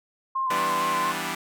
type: tone with vibrato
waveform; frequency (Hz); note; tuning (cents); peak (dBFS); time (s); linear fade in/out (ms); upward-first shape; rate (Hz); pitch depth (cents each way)
sine; 1046.5; C6; 0; -23; 0.35-1.12; 10; square; 4.3; 25
type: chord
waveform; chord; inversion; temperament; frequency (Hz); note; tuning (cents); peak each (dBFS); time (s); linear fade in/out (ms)
5% pulse; E minor seventh; none; equal; 164.81 / 196 / 246.9 / 293.7; E3 / G3 / B3 / D4; 0 / 0 / 0 / 0; -22; 0.5-1.35; 5
effects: none